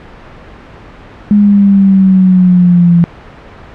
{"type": "exponential sweep", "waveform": "sine", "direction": "down", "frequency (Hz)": [207.7, 169.7], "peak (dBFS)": -3, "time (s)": [1.31, 3.04], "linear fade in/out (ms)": 0, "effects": ["pink hiss -33 dBFS RMS until 3.74 s", "low-pass 2000 Hz 12 dB/octave"]}